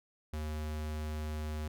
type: tone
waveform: square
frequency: 76.6 Hz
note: D#2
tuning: 27 cents flat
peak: -36 dBFS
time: 0.33-1.68 s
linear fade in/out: 5 ms
effects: none